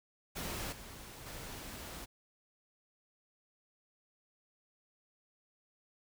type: noise with level steps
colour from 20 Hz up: pink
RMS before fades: -40 / -50 / -46 dBFS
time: 0.35-2.06 s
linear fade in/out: 20 ms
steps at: 0.72 / 1.26 s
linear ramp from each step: 5 ms
effects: none